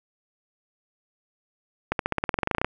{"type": "accelerating click train", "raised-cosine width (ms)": 0.5, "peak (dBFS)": -8, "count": 16, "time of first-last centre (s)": [1.92, 2.646], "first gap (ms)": 72, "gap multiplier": 0.94, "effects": []}